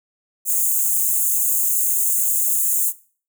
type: high-pass noise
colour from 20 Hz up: white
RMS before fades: -19 dBFS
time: 0.45-2.93 s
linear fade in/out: 50 ms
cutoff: 6600 Hz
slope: 96 dB/octave
effects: noise-tail reverb RT60 0.4 s tail -18 dB re dry